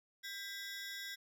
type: ring-modulated tone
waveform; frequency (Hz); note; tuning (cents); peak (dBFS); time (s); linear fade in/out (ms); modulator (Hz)
20% pulse; 1793; A6; +32; -35; 0.23-1.16; 20; 197
effects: none